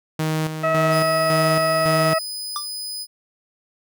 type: tone with tremolo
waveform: sawtooth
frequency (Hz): 156.9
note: D#3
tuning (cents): +15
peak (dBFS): -16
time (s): 0.19-2.14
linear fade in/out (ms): 5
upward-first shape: square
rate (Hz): 1.8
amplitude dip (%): 55
type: harmonic tone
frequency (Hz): 644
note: E5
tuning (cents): -41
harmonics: 1 / 2 / 3 / 4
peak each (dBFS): -19 / -22 / -28 / -33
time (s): 0.63-2.19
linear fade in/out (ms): 10
type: tone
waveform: sawtooth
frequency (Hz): 5000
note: D#8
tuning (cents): +8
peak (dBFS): -25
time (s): 0.9-3.07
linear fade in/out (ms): 50
type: tone with exponential decay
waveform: square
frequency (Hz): 1180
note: D6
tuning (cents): +8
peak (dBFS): -22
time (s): 2.56-2.68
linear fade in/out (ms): 1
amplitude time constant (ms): 24
effects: none